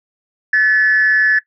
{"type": "tone with frequency modulation", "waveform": "sine", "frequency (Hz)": 1729, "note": "A6", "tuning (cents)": -31, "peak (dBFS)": -8, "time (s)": [0.53, 1.39], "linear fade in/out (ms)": 5, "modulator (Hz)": 192, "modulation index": 0.42, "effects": ["noise-tail reverb RT60 0.1 s tail -19 dB re dry", "tanh soft clip ceiling -5 dBFS"]}